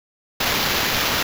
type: noise with sample-and-hold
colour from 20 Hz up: blue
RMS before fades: -21 dBFS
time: 0.4-1.23 s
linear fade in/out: 5 ms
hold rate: 8820 Hz
effects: none